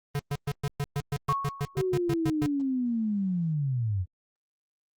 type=tone bursts; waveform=square; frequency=143.2 Hz; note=D3; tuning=43 cents flat; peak=-27 dBFS; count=15; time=0.15-2.46 s; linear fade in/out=0 ms; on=42 ms; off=120 ms
type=tone with exponential decay; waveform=sine; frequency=1104 Hz; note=C#6; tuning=7 cents flat; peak=-22 dBFS; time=1.29-1.89 s; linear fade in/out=0 ms; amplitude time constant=130 ms
type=linear sweep; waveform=sine; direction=down; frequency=386.8 to 86 Hz; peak=-25 dBFS; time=1.75-4.06 s; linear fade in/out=50 ms
effects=Opus 24 kbps